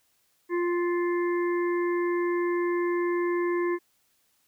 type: harmonic tone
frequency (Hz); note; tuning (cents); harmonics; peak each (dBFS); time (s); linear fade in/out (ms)
349.3; F4; 0; 1 / 3 / 5 / 6; -24 / -34 / -38 / -40; 0.49-3.79; 50
effects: white hiss -69 dBFS RMS until 4.47 s